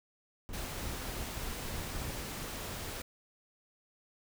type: noise bursts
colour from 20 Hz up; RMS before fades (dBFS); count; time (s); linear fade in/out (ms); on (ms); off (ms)
brown; -41; 6; 0.49-2.11; 0; 170; 120
type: noise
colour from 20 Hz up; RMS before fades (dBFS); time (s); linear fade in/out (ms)
pink; -41; 0.53-3.02; 5
effects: none